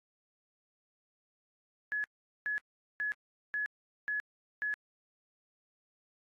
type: tone bursts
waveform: sine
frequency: 1697 Hz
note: G#6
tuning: 37 cents sharp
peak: -31 dBFS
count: 6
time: 1.92-4.74 s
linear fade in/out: 0 ms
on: 120 ms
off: 420 ms
effects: AAC 32 kbps